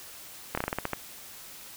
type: slowing click train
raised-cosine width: 0.5 ms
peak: -13 dBFS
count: 9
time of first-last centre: 0.55-0.933 s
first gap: 25 ms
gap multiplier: 1.18
effects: white hiss -46 dBFS RMS until 1.76 s